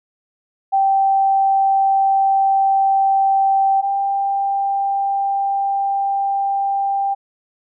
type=tone pair in turn; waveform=sine; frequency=780 / 790.9 Hz; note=G5 / G5; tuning=-9 / +15 cents; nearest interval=unison; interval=24 cents; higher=second; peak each=-12 / -16 dBFS; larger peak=first; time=0.72-3.82 / 3.82-7.15 s; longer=second; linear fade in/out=20 ms; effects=none